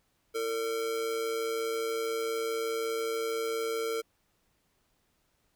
square tone with amplitude modulation, 453.2 Hz, A#4, 49 cents flat, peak -28 dBFS, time 0.34-4.02 s, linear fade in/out 20 ms, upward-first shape sine, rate 120 Hz, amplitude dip 55%, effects pink hiss -73 dBFS RMS until 5.55 s

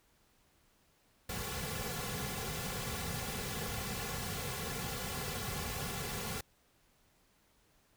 pink noise with comb filter, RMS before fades -39 dBFS, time 1.29-6.41 s, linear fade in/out 5 ms, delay 3.2 ms, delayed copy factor -1, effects pink hiss -70 dBFS RMS until 7.96 s

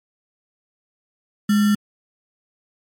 sine tone with sample-and-hold, 207.7 Hz, G#3, in tune, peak -13 dBFS, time 1.49-1.75 s, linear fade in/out 5 ms, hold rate 1575 Hz, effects MP3 64 kbps

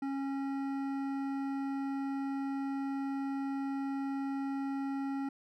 sine tone with hard clipping, 273.9 Hz, C#4, 21 cents flat, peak -35 dBFS, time 0.02-5.29 s, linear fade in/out 5 ms, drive 12 dB, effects none

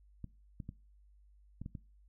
clicks, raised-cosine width 5 ms, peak -30 dBFS, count 6, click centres 0.243 / 0.602 / 0.691 / 1.616 / 1.661 / 1.752 s, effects noise-tail reverb RT60 0.3 s tail -20 dB re dry + added 50 Hz sine -60 dBFS peak until 2.08 s

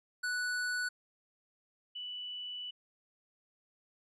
square / sine tone pair in turn, 1480 / 2967 Hz, F#6 / F#7, 0 / +4 cents, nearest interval octave, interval 1204 cents, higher second, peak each -33 / -39 dBFS, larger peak first, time 0.23-0.89 / 1.95-2.71 s, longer second, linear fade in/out 10 ms, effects resampled to 22050 Hz

